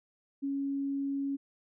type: tone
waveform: sine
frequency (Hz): 277.2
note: C#4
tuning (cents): 0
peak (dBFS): -30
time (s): 0.42-1.37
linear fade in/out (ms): 20
effects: none